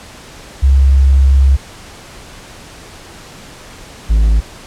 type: tone pair in turn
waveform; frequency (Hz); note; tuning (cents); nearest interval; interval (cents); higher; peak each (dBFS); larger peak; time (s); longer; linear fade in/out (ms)
sine / triangle; 67.7 / 54; C#2 / A1; -40 / -32; major third; 392; first; -5; neither; 0.62-1.57 / 4.09-4.41; first; 20
effects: pink hiss -35 dBFS RMS until 4.66 s + low-pass 9000 Hz 12 dB/octave